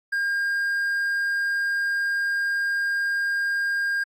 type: tone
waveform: triangle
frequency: 1611 Hz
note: G6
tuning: 47 cents sharp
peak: -20 dBFS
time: 0.12-4.04 s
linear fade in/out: 10 ms
effects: AAC 64 kbps